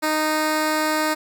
10% pulse tone, 309.2 Hz, D#4, 11 cents flat, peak -11 dBFS, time 0.02-1.15 s, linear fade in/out 20 ms, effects none

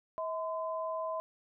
sine tone pair together, 642.4 / 1021 Hz, E5 / C6, -45 / -43 cents, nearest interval minor sixth, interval 802 cents, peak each -35 / -37 dBFS, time 0.18-1.2 s, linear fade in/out 0 ms, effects none

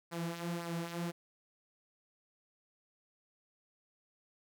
sawtooth tone with flanger, 170 Hz, F3, 46 cents flat, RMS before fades -39 dBFS, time 0.11-1.12 s, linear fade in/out 20 ms, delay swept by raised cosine 0.29 to 5.79 ms, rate 1.9 Hz, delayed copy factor -0.6, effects none

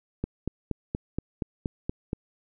click train, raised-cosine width 3 ms, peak -15 dBFS, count 9, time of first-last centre 0.24-2.131 s, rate 4.23 Hz, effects none

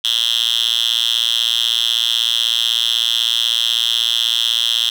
5% pulse tone with high-pass filter, 116.1 Hz, A#2, 7 cents flat, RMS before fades -17 dBFS, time 0.04-4.9 s, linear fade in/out 5 ms, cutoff 3300 Hz, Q 7.8, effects none

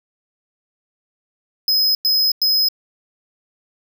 square tone bursts, 5080 Hz, D#8, 35 cents sharp, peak -14 dBFS, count 3, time 1.68-2.686 s, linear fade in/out 2 ms, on 270 ms, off 98 ms, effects none

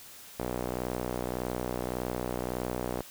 sawtooth tone with band-pass filter, 61.74 Hz, B1, in tune, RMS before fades -34 dBFS, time 0.39-3.02 s, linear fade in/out 5 ms, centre 540 Hz, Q 1, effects white hiss -49 dBFS RMS until 3.1 s

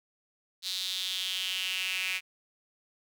sawtooth tone with high-pass filter sweep, 186.5 Hz, F#3, 14 cents sharp, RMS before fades -33 dBFS, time 0.62-2.21 s, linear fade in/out 50 ms, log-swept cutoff 4000 to 2400 Hz, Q 5.1, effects none

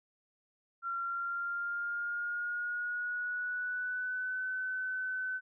sine tone with pitch glide, 1373 to 1514.7 Hz, F6 to F#6, -30 to +40 cents, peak -33 dBFS, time 0.82-5.41 s, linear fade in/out 50 ms, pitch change +170 cents, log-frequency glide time 0.98-4.45 s, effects none

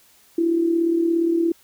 sine tone with amplitude modulation, 335 Hz, E4, 28 cents sharp, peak -14 dBFS, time 0.38-1.52 s, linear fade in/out 5 ms, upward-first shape sine, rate 37.2 Hz, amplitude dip 55%, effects white hiss -55 dBFS RMS until 1.63 s

